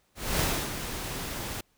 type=noise with ADSR envelope; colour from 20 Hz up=pink; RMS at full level=-26 dBFS; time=0.15-1.61 s; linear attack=250 ms; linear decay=300 ms; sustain=-9 dB; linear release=6 ms; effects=pink hiss -69 dBFS RMS until 1.77 s